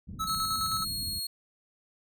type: low-pass noise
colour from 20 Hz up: white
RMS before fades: -42 dBFS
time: 0.07-1.2 s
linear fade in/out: 20 ms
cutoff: 200 Hz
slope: 24 dB/octave
type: tone with tremolo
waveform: square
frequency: 1300 Hz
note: E6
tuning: 24 cents flat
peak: -29 dBFS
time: 0.19-0.85 s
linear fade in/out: 20 ms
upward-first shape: square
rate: 9.5 Hz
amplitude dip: 45%
type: tone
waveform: sawtooth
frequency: 4300 Hz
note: C8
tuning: 47 cents sharp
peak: -29 dBFS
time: 0.27-1.27 s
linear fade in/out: 5 ms
effects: none